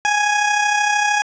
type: tone with amplitude modulation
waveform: 20% pulse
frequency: 830.6 Hz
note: G#5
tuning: in tune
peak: -8 dBFS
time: 0.05-1.22 s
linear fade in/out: 0 ms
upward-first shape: sine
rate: 33.1 Hz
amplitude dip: 45%
effects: resampled to 16000 Hz + 8-bit